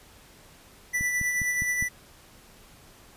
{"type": "tone with tremolo", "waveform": "square", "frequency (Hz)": 1975.5, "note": "B6", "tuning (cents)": 0, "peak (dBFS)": -24, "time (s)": [0.93, 1.89], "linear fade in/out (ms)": 20, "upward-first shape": "sine", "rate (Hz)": 9.4, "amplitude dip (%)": 35}
{"type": "click train", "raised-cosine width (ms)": 5, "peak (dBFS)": -22, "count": 5, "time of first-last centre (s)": [1.01, 1.825], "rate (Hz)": 4.91}
{"effects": ["pink hiss -53 dBFS RMS until 3.16 s", "resampled to 32000 Hz"]}